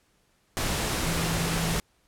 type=tone in noise; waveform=sine; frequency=166 Hz; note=E3; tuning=12 cents sharp; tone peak=-29 dBFS; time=1.05-1.79 s; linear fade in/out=0 ms; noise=pink; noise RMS=-28 dBFS; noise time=0.57-1.8 s; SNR=-4 dB; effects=pink hiss -67 dBFS RMS until 2.07 s + low-pass 12000 Hz 12 dB/octave